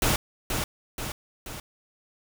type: noise with echo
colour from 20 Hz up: pink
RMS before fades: -23 dBFS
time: 0.02-0.16 s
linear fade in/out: 2 ms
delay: 480 ms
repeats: 3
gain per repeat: -5 dB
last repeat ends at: 1.6 s
effects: none